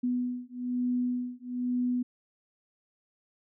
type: beating tone pair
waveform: sine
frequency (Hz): 246.9 / 248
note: B3 / B3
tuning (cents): 0 / +7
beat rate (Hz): 1.1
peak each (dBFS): -31 / -31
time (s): 0.03-2.03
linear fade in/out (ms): 10
effects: none